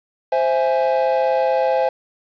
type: chord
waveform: triangle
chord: C augmented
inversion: none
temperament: equal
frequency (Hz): 523.3 / 659.3 / 830.6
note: C5 / E5 / G#5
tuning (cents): 0 / 0 / 0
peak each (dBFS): -16 / -19 / -19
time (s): 0.32-1.89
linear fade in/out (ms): 5
effects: resampled to 11025 Hz + 7-bit